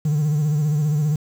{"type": "tone with vibrato", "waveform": "triangle", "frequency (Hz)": 150, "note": "D3", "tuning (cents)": 37, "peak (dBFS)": -14, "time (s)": [0.05, 1.16], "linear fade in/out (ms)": 5, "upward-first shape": "sine", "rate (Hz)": 15, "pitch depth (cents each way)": 69, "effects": ["tanh soft clip ceiling -11 dBFS", "7-bit"]}